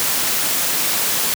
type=noise; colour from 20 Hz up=white; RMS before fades=-19 dBFS; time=0-1.34 s; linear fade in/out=0 ms; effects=high-pass 100 Hz 12 dB/octave